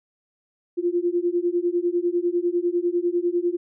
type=beating tone pair; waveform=sine; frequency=344.5 / 354.5 Hz; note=F4 / F4; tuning=-24 / +26 cents; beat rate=10 Hz; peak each=-23 dBFS; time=0.77-3.57 s; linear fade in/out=20 ms; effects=none